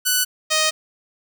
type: tone pair in turn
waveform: 5% pulse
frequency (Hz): 1488 / 623.8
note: F#6 / D#5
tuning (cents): +9 / +4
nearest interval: octave + minor third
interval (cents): 1505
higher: first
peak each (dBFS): -5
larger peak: neither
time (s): 0.05-0.25 / 0.5-0.71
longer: second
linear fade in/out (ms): 20
effects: none